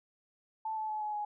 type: tone with pitch steps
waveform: sine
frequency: 879 / 867.9 / 856.9 / 846.1 / 835.4 Hz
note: A5 / A5 / A5 / G#5 / G#5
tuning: -2 / -24 / -46 / +32 / +10 cents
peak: -33 dBFS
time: 0.65-1.25 s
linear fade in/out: 5 ms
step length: 120 ms
effects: none